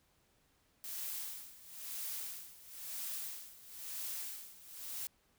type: noise with tremolo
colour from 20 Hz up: blue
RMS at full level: -41 dBFS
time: 0.84-5.07 s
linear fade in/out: 0 ms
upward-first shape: sine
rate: 1 Hz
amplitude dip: 85%
effects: pink hiss -73 dBFS RMS until 5.38 s